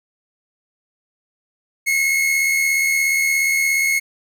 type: tone pair together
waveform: 45% pulse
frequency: 2103 / 2180 Hz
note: C7 / C#7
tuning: +8 / -29 cents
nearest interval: minor second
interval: 63 cents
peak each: -25 / -16 dBFS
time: 1.86-4 s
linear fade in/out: 20 ms
effects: none